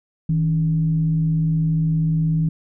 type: tone with frequency modulation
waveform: sine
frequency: 159.3 Hz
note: D#3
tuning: 41 cents sharp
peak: -16 dBFS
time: 0.29-2.49 s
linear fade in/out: 5 ms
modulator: 123 Hz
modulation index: 0.28
effects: none